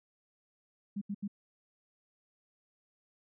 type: tone bursts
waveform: sine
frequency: 202.2 Hz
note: G#3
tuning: 46 cents flat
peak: -33 dBFS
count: 3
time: 0.96-1.279 s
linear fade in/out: 10 ms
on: 55 ms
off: 77 ms
effects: none